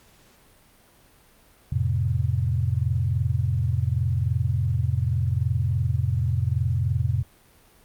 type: chord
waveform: sine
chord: F major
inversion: none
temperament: equal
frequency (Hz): 87.31 / 110 / 130.81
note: F2 / A2 / C3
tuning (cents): 0 / 0 / 0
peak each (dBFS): -25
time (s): 1.72-7.23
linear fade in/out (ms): 5
effects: pink hiss -56 dBFS RMS until 7.84 s + Opus 48 kbps